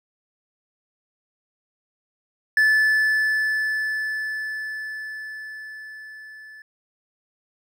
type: tone with level ramp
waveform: triangle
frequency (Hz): 1740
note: A6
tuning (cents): -20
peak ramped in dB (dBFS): -12 to -39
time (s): 2.57-6.62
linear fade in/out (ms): 2
effects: none